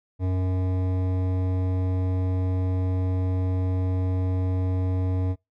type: tone with hard clipping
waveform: sine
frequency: 92.5 Hz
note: F#2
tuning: in tune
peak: -24 dBFS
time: 0.19-5.36 s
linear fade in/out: 50 ms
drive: 14 dB
effects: noise-tail reverb RT60 0.2 s tail -24 dB re dry